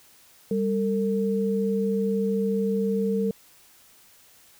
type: tone pair together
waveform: sine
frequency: 197.86 / 452.2 Hz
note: G3 / A4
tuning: +16 / +47 cents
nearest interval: octave + major second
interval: 1431 cents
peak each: -24 / -25 dBFS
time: 0.51-3.31 s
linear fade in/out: 2 ms
effects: white hiss -55 dBFS RMS until 4.59 s